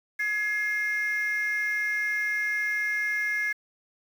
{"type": "tone pair together", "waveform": "sine", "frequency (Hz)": [1685, 2123], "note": ["G#6", "C7"], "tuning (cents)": [25, 25], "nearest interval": "major third", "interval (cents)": 400, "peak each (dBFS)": -26, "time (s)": [0.19, 3.53], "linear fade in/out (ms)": 10, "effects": ["tanh soft clip ceiling -21 dBFS", "8-bit"]}